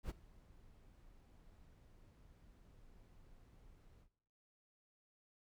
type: noise with ADSR envelope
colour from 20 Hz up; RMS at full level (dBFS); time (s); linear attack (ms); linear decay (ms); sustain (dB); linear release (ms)
brown; -40; 0.03-4.09; 70; 19; -23; 84
effects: noise-tail reverb RT60 0.7 s tail -18 dB re dry